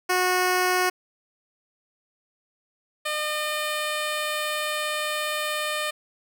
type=tone pair in turn; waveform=10% pulse; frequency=365.2 / 606.1 Hz; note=F#4 / D#5; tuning=-23 / -46 cents; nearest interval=major sixth; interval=877 cents; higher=second; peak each=-12 / -17 dBFS; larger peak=first; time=0.09-0.9 / 3.05-5.91 s; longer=second; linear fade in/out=10 ms; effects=none